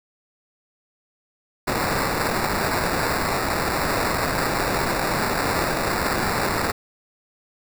violet noise with sample-and-hold, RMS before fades -23 dBFS, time 1.67-6.72 s, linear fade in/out 10 ms, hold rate 3150 Hz, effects none

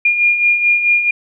sine beating tone pair, 2414 / 2418.6 Hz, D7 / D#7, +47 / -50 cents, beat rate 4.6 Hz, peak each -19 / -11 dBFS, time 0.05-1.11 s, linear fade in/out 5 ms, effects none

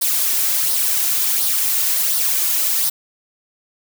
blue noise with flanger, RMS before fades -18 dBFS, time 0.01-2.9 s, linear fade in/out 10 ms, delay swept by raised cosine 0.2 to 2.9 ms, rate 1.4 Hz, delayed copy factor +0.5, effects none

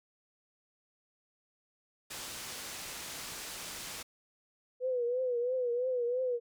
white low-pass noise, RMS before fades -43 dBFS, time 2.1-4.03 s, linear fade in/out 10 ms, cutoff 8700 Hz, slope 12 dB/octave
sine tone with vibrato, 495.1 Hz, B4, 4 cents sharp, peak -29 dBFS, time 4.8-6.4 s, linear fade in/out 50 ms, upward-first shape triangle, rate 3 Hz, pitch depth 92 cents each way
effects none

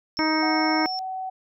sine tone, 5400 Hz, E8, 41 cents sharp, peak -29 dBFS, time 0.17-0.99 s, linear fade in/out 0 ms
harmonic tone, 313 Hz, D#4, 10 cents sharp, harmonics 1 / 2 / 3 / 4 / 5 / 6 / 7, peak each -23 / -31 / -27 / -31 / -32 / -35 / -29 dBFS, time 0.19-0.86 s, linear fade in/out 0 ms
sine tone with pitch glide, 740 to 753.8 Hz, F#5 to F#5, 0 to +32 cents, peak -28 dBFS, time 0.42-1.3 s, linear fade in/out 10 ms, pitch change +32 cents, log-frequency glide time 0.78-0.96 s
effects none

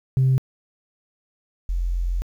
sine tone pair in turn, 131.4 / 43.71 Hz, C3 / F1, +8 / +2 cents, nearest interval octave + perfect fifth, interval 1906 cents, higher first, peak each -13 / -20 dBFS, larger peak first, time 0.17-0.38 / 1.69-2.22 s, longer second, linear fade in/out 0 ms, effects tanh soft clip ceiling -12 dBFS + 9-bit

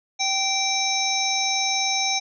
harmonic tone, 777 Hz, G5, 16 cents flat, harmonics 1 / 3 / 5 / 7 / 8, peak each -27 / -27 / -27 / -27 / -27 dBFS, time 0.19-2.2 s, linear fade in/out 20 ms, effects none

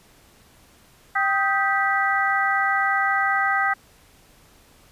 harmonic tone with a mistuned harmonic, 392 Hz, G4, in tune, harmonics 2 / 3 / 4 / 5, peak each -24 / -24 / -24 / -24 dBFS, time 1.15-3.74 s, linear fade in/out 10 ms, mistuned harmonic 3, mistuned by +110 cents, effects pink hiss -54 dBFS RMS until 4.91 s + resampled to 32000 Hz

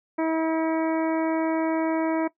harmonic tone, 321.9 Hz, E4, 41 cents flat, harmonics 1 / 2 / 3 / 4 / 5 / 6 / 7, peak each -23 / -28 / -31 / -39 / -41 / -42 / -40 dBFS, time 0.18-2.28 s, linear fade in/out 10 ms, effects noise-tail reverb RT60 0.1 s tail -18 dB re dry

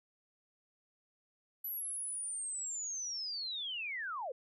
sine linear sweep, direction down, 11950 to 465.6 Hz, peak -37 dBFS, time 1.64-4.32 s, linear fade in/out 5 ms, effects none

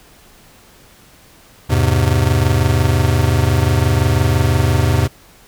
square chord, E augmented, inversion none, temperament just, 82.41 / 103.01 / 128.76 Hz, E2 / G#2 / B#2, 0 / -14 / -27 cents, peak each -17 dBFS, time 1.69-5.08 s, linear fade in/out 20 ms, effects pink hiss -46 dBFS RMS until 5.47 s

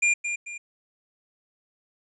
square tone with echo, 2400 Hz, D7, 37 cents sharp, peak -19 dBFS, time 0.02-0.14 s, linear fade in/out 10 ms, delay 220 ms, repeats 2, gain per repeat -8 dB, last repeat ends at 0.58 s, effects resampled to 22050 Hz

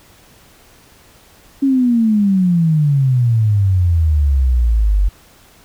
sine exponential sweep, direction down, 278.5 to 46.54 Hz, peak -10 dBFS, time 1.62-5.09 s, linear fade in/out 10 ms, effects pink hiss -47 dBFS RMS until 5.64 s

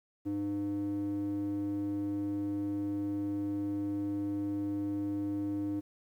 square tone with band-pass filter, 101.1 Hz, G#2, 46 cents flat, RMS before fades -34 dBFS, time 0.25-5.81 s, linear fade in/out 20 ms, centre 290 Hz, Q 4.3, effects 11-bit

